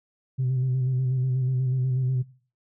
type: tone with vibrato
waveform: sine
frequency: 128.9 Hz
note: C3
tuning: 26 cents flat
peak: -20 dBFS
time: 0.38-2.23 s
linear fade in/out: 20 ms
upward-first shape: square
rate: 8.2 Hz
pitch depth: 33 cents each way
effects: noise-tail reverb RT60 0.4 s tail -18 dB re dry + tanh soft clip ceiling -19 dBFS